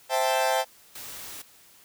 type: chord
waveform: 40% pulse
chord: A minor seventh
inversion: first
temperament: equal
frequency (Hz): 523.3 / 659.3 / 784 / 880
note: C5 / E5 / G5 / A5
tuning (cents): 0 / 0 / 0 / 0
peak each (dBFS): -27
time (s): 0.09-0.65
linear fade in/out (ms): 50
type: noise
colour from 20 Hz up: white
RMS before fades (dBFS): -40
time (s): 0.95-1.42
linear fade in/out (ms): 5
effects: white hiss -55 dBFS RMS until 1.84 s